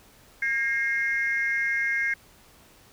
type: tone cluster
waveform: sine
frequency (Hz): 1624 / 1866 / 2134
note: G#6 / A#6 / C7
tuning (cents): -39 / +1 / +34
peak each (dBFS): -26 / -32 / -25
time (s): 0.42-2.14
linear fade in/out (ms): 5
effects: tanh soft clip ceiling -16 dBFS + pink hiss -55 dBFS RMS until 2.92 s